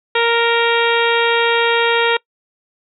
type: harmonic tone with a mistuned harmonic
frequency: 466.2 Hz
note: A#4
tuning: in tune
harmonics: 1 / 2 / 3 / 4 / 5 / 6 / 7 / 8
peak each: -16 / -19 / -21 / -22 / -23 / -24 / -24 / -25 dBFS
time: 0.15-2.17 s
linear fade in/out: 5 ms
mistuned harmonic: 6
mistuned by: -17 cents
effects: noise-tail reverb RT60 0.1 s tail -24 dB re dry